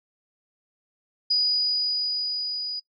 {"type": "tone with level ramp", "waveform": "sine", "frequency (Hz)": 4927, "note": "D#8", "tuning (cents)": -18, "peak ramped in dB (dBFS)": [-18, -28], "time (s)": [1.3, 2.8], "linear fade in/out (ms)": 10, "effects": ["noise-tail reverb RT60 0.1 s tail -19 dB re dry"]}